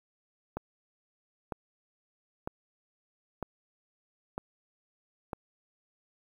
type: click train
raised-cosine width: 1 ms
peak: -20 dBFS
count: 6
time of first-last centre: 0.57-5.332 s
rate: 1.05 Hz
effects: 9-bit